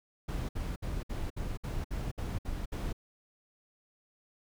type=noise bursts; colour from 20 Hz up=brown; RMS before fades=-35 dBFS; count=10; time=0.28-2.929 s; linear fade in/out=10 ms; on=210 ms; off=61 ms; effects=none